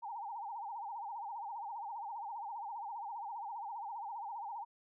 sine tone with vibrato, 868 Hz, A5, 24 cents flat, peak -40 dBFS, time 0.02-4.65 s, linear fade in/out 20 ms, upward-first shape sine, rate 15 Hz, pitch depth 160 cents each way, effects none

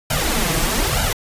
pink noise with flanger, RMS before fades -19 dBFS, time 0.1-1.13 s, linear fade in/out 5 ms, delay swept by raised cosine 1.3 to 6.2 ms, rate 1.1 Hz, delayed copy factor +1, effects resampled to 32000 Hz

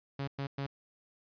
sawtooth tone bursts, 138.59 Hz, C#3, in tune, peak -30 dBFS, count 3, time 0.19-0.665 s, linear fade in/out 5 ms, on 85 ms, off 110 ms, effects resampled to 11025 Hz

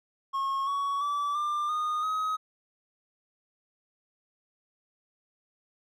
triangle tone with pitch steps, 1087 / 1120.8 / 1155.6 / 1191.6 / 1228.6 / 1266.8 Hz, C#6 / C#6 / D6 / D6 / D#6 / D#6, -34 / +19 / -28 / +25 / -22 / +31 cents, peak -25 dBFS, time 0.33-2.37 s, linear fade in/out 20 ms, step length 340 ms, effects none

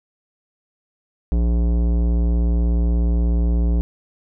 sine tone with tanh clipping, 58.27 Hz, A#1, in tune, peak -17 dBFS, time 1.32-3.81 s, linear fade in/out 0 ms, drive 16 dB, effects none

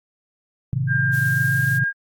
sine chord, A diminished, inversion none, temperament just, 110 / 132 / 158.4 Hz, A2 / C3 / Eb3, 0 / +16 / +31 cents, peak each -26 / -21 / -27 dBFS, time 0.73-1.84 s, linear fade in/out 0 ms
sine tone with pitch glide, 1600 to 1618.6 Hz, G6 to G#6, +35 to -45 cents, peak -19 dBFS, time 0.87-1.93 s, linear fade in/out 50 ms, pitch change +20 cents, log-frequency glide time 1.25-1.72 s
blue noise, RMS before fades -37 dBFS, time 1.12-1.79 s, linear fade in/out 20 ms
effects AAC 64 kbps

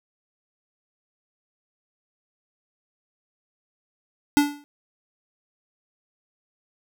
square tone with exponential decay, 290 Hz, D4, 22 cents flat, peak -12 dBFS, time 4.37-4.64 s, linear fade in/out 0 ms, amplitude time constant 57 ms, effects none

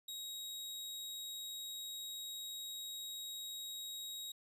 sawtooth tone, 3797 Hz, A#7, 31 cents sharp, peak -40 dBFS, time 0.08-4.32 s, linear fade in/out 5 ms, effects resampled to 32000 Hz

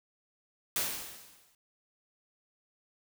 white noise with exponential decay, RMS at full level -29 dBFS, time 0.76-1.55 s, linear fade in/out 2 ms, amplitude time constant 170 ms, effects none

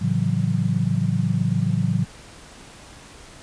sine chord, F# minor seventh, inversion first, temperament just, 111 / 138.75 / 166.5 / 185 Hz, A2 / C#3 / E3 / F#3, +16 / +2 / +18 / 0 cents, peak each -24 dBFS, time 0.01-2.05 s, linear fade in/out 10 ms, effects pink hiss -44 dBFS RMS until 3.42 s + resampled to 22050 Hz

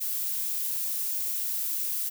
violet noise, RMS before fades -30 dBFS, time 0-2.1 s, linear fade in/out 20 ms, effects none

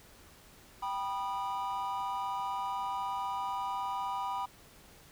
triangle chord, G augmented, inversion none, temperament just, 784 / 980 / 1225 Hz, G5 / B5 / D#6, 0 / -14 / -27 cents, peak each -36 / -33 / -39 dBFS, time 0.82-4.46 s, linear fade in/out 10 ms, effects pink hiss -57 dBFS RMS until 5.11 s

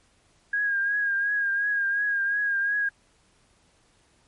sine tone with vibrato, 1631 Hz, G#6, 32 cents flat, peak -22 dBFS, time 0.53-2.89 s, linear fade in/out 5 ms, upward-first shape triangle, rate 2.8 Hz, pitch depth 48 cents each way, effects pink hiss -63 dBFS RMS until 4.27 s + MP3 48 kbps

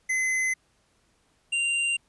square tone pair in turn, 2044 / 2778 Hz, C7 / F7, -41 / -10 cents, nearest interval perfect fourth, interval 531 cents, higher second, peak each -24 dBFS, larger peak neither, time 0.09-0.54 / 1.52-1.97 s, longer neither, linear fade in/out 10 ms, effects pink hiss -67 dBFS RMS until 2.08 s + resampled to 24000 Hz

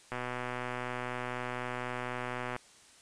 click train, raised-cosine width 0.5 ms, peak -21 dBFS, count 304, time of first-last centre 0.12-2.564 s, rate 124 Hz, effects white hiss -58 dBFS RMS until 3.01 s + resampled to 22050 Hz

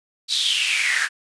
pink noise with high-pass filter sweep, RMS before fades -21 dBFS, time 0.28-1.09 s, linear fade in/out 50 ms, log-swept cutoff 4100 to 1600 Hz, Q 7.5, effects resampled to 22050 Hz

